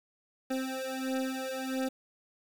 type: beating tone pair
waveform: 25% pulse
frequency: 261.5 / 263 Hz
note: C4 / C4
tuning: -1 / +9 cents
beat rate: 1.5 Hz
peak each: -31 dBFS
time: 0.5-1.89 s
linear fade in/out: 10 ms
effects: 9-bit